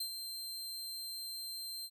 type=tone with ADSR envelope; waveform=sawtooth; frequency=4141 Hz; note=C8; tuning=19 cents flat; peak=-32 dBFS; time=0-1.9 s; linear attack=6 ms; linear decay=81 ms; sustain=-6 dB; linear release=54 ms; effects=none